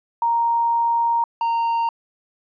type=tone pair in turn; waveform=sine / triangle; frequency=932.3 / 924.8 Hz; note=A#5 / A#5; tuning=0 / -14 cents; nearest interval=unison; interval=14 cents; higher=first; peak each=-16 dBFS; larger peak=neither; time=0.22-1.24 / 1.41-1.89 s; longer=first; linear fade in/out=2 ms; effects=resampled to 11025 Hz